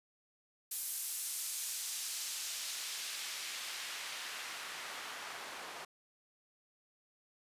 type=noise with band-pass filter sweep; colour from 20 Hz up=white; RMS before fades=-42 dBFS; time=0.71-5.85 s; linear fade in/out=5 ms; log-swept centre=12000 to 890 Hz; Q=0.71; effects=resampled to 32000 Hz